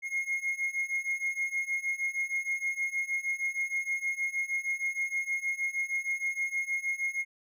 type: beating tone pair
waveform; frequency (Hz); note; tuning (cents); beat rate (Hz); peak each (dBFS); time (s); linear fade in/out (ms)
triangle; 2145 / 2151.4; C7 / C7; +42 / +48; 6.4; -32 / -30; 0.02-7.25; 50
effects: none